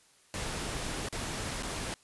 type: noise with dropouts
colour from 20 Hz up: pink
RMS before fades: -36 dBFS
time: 0.34-1.94 s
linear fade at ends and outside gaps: 0 ms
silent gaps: 1.087-1.126 / 1.624-1.632 s
effects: white hiss -63 dBFS RMS until 2.03 s + resampled to 24000 Hz